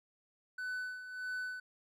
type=tone with tremolo; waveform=triangle; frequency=1500 Hz; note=F#6; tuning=23 cents sharp; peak=-34 dBFS; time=0.58-1.6 s; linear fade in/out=5 ms; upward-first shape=sine; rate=1.6 Hz; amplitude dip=65%; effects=none